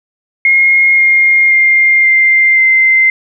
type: tone with pitch steps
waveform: sine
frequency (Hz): 2146 / 2129 / 2112 / 2095 / 2078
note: C7 / C7 / C7 / C7 / C7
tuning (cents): +43 / +30 / +16 / +2 / -12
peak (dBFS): -5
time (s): 0.45-3.1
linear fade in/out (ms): 2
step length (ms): 530
effects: none